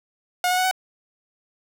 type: tone with pitch steps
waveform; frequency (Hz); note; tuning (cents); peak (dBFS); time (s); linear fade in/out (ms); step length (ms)
sawtooth; 721 / 730.2 / 739.6 / 749; F#5 / F#5 / F#5 / F#5; -45 / -23 / -1 / +21; -15; 0.44-0.712; 2; 68
effects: none

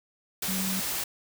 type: tone in noise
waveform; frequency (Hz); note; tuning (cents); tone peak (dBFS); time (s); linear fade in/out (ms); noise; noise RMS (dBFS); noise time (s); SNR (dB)
sine; 190; F#3; +46; -30; 0.48-0.8; 5; white; -31; 0.42-1.04; -2
effects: none

